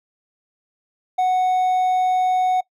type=tone with hard clipping; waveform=triangle; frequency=739 Hz; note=F#5; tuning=2 cents flat; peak=-16 dBFS; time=1.18-2.61 s; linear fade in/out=10 ms; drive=5 dB; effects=noise-tail reverb RT60 0.1 s tail -21 dB re dry